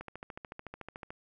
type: click train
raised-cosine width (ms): 0.5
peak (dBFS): -27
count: 16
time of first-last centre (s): 0.01-1.105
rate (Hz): 13.7
effects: none